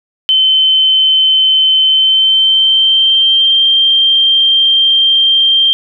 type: tone with pitch glide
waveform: sine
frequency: 3071 to 3168 Hz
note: G7 to G7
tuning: -36 to +18 cents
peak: -6 dBFS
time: 0.29-5.73 s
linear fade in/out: 0 ms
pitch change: +54 cents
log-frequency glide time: 1.85-3.64 s
effects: none